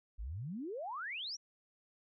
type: exponential sweep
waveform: sine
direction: up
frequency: 46.25 to 6020 Hz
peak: -39 dBFS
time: 0.18-1.37 s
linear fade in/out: 20 ms
effects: none